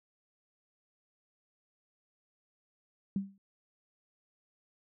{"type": "tone with exponential decay", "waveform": "sine", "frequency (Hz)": 196, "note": "G3", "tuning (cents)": 0, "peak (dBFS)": -26, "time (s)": [3.16, 3.38], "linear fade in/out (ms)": 2, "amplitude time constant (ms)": 46, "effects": []}